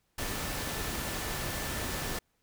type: tone in noise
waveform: sine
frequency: 1760 Hz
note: A6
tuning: in tune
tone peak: -46 dBFS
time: 0.18-2.19 s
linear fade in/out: 5 ms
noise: pink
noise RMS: -35 dBFS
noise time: 0.18-2.19 s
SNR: -14 dB
effects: pink hiss -75 dBFS RMS until 2.42 s